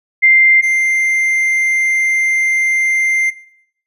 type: tone pair in turn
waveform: sine / triangle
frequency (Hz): 2093 / 2093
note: C7 / C7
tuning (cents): 0 / 0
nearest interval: unison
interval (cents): 0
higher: neither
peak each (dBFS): -5 / -9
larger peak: first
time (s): 0.22-0.62 / 0.62-3.31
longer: second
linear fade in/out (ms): 20
effects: noise-tail reverb RT60 0.7 s tail -19 dB re dry + resampled to 32000 Hz